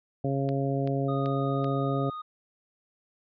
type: harmonic tone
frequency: 137.3 Hz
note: C#3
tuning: 16 cents flat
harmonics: 1 / 2 / 3 / 4 / 5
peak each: -28 / -31 / -33 / -34 / -35 dBFS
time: 0.24-2.1 s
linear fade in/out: 5 ms
type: click train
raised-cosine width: 0.2 ms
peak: -25 dBFS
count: 4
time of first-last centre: 0.49-1.644 s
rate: 2.6 Hz
type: tone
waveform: triangle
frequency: 1238 Hz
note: D#6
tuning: 9 cents flat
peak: -33 dBFS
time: 1.08-2.22 s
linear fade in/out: 10 ms
effects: resampled to 11025 Hz